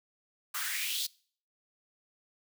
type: noise with high-pass filter sweep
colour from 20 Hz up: white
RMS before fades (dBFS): -34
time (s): 0.54-1.07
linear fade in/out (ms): 10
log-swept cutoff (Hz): 1200 to 4200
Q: 4
effects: noise-tail reverb RT60 0.5 s tail -24 dB re dry